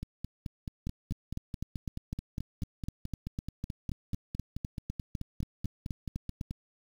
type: two click trains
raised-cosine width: 5 ms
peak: -22 / -24 dBFS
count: 23 / 31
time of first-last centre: 0.87-6.412 / 0.03-6.509 s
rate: 3.97 / 4.63 Hz
effects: 8-bit